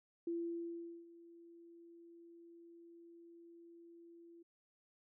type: tone with ADSR envelope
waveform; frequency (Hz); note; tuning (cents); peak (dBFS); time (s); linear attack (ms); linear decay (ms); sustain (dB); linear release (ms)
sine; 338.7; E4; +47; -36; 0.27-4.43; 4; 780; -20; 10
effects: none